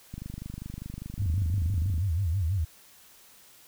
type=click train; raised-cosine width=5 ms; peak=-25 dBFS; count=47; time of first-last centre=0.14-1.98 s; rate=25 Hz
type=tone with vibrato; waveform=sine; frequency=89 Hz; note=F2; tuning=33 cents sharp; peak=-24 dBFS; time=1.19-2.65 s; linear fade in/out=10 ms; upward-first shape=sine; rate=6.1 Hz; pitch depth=230 cents each way
effects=white hiss -55 dBFS RMS until 3.67 s